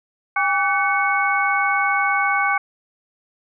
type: tone cluster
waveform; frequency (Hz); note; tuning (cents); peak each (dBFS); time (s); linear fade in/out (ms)
sine; 802 / 1148 / 1513 / 2213; G5 / D6 / F#6 / C#7; +39 / -40 / +38 / -3; -22; 0.36-2.58; 5
effects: none